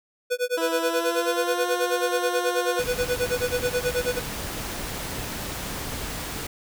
square tone with tremolo, 493.9 Hz, B4, in tune, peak -21 dBFS, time 0.3-4.2 s, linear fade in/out 20 ms, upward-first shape sine, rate 9.3 Hz, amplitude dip 100%
15% pulse tone with pitch glide, 329.6 to 355.3 Hz, E4 to F4, 0 to +30 cents, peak -19 dBFS, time 0.57-2.8 s, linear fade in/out 10 ms, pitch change +130 cents, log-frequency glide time 0.76-1.67 s
pink noise, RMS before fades -32 dBFS, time 2.79-6.47 s, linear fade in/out 5 ms
effects none

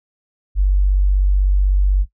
sine tone, 48.02 Hz, G1, 35 cents flat, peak -11 dBFS, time 0.55-2.06 s, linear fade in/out 50 ms, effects noise-tail reverb RT60 0.1 s tail -18 dB re dry

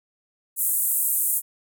white band-pass noise, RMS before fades -23 dBFS, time 0.56-1.42 s, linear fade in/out 50 ms, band 8100 to 16000 Hz, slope 48 dB/octave, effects none

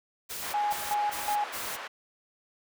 white noise bursts, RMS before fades -37 dBFS, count 4, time 0.29-1.77 s, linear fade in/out 20 ms, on 250 ms, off 160 ms
white band-pass noise, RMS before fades -40 dBFS, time 0.42-1.88 s, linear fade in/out 10 ms, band 600 to 1800 Hz, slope 12 dB/octave
sine tone with tremolo, 830.6 Hz, G#5, in tune, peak -25 dBFS, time 0.54-1.44 s, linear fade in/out 2 ms, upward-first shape square, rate 2.7 Hz, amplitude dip 80%
effects none

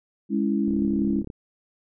sine chord, C# minor, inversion second, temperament equal, 207.7 / 277.2 / 329.6 Hz, G#3 / C#4 / E4, 0 / 0 / 0 cents, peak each -23 / -26 / -27 dBFS, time 0.29-1.24 s, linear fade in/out 50 ms
click train, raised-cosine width 3 ms, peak -23 dBFS, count 23, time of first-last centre 0.68-1.301 s, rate 35.4 Hz
effects none

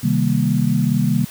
sine chord, C minor seventh, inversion none, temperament equal, 130.81 / 155.56 / 196 / 233.1 Hz, C3 / Eb3 / G3 / Bb3, 0 / 0 / 0 / 0 cents, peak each -20 dBFS, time 0.03-1.25 s, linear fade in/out 10 ms, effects white hiss -38 dBFS RMS until 1.3 s

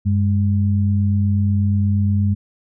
sine tone pair together, 96.5 / 204.8 Hz, G2 / G#3, -27 / -24 cents, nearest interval octave + minor second, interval 1303 cents, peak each -15 / -20 dBFS, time 0.05-2.35 s, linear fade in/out 20 ms, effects none

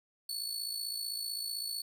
sawtooth tone with amplitude modulation, 4435 Hz, C#8, in tune, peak -30 dBFS, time 0.29-1.82 s, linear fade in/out 5 ms, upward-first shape sine, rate 55.7 Hz, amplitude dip 60%, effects none

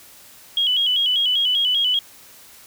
sine tone with vibrato, 3126 Hz, G7, 6 cents flat, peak -16 dBFS, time 0.57-1.99 s, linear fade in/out 2 ms, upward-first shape square, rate 5.1 Hz, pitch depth 78 cents each way, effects white hiss -46 dBFS RMS until 2.66 s

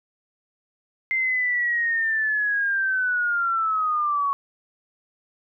sine linear sweep, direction down, 2092 to 1108.7 Hz, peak -20 dBFS, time 1.11-4.33 s, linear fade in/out 0 ms, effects none

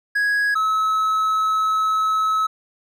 triangle tone pair in turn, 1661.2 / 1291.7 Hz, G#6 / E6, 0 / -36 cents, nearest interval major third, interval 436 cents, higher first, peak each -15 dBFS, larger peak neither, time 0.15-0.55 / 0.55-2.47 s, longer second, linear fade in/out 10 ms, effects none

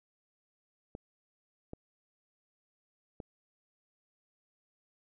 clicks, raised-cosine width 2 ms, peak -28 dBFS, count 3, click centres 0.951 / 1.734 / 3.202 s, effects none

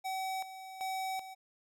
square tone with tremolo, 760 Hz, F#5, 46 cents sharp, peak -35 dBFS, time 0.04-1.35 s, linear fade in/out 20 ms, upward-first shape square, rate 1.3 Hz, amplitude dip 70%, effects none

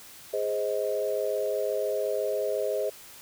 sine chord, Ab major, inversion none, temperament equal with one note detuned, 415.3 / 523.3 / 629.1 Hz, Ab4 / C5 / Eb5, 0 / 0 / +19 cents, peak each -30 dBFS, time 0.33-2.9 s, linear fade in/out 10 ms, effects white hiss -48 dBFS RMS until 3.21 s

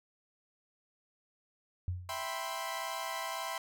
sine tone with exponential decay, 90.1 Hz, F#2, 45 cents flat, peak -29 dBFS, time 1.88-2.27 s, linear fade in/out 0 ms, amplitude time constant 83 ms
sawtooth chord, C major seventh, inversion first, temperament equal with one note detuned, 659.3 / 784 / 987.8 / 1049.5 Hz, E5 / G5 / B5 / C6, 0 / 0 / 0 / +5 cents, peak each -38 / -39 / -38 / -37 dBFS, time 2.09-3.58 s, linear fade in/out 2 ms
effects none

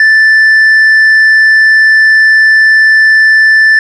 sine tone with tanh clipping, 1761 Hz, A6, 1 cent sharp, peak -3 dBFS, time 0-3.79 s, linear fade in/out 2 ms, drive 3 dB, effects none

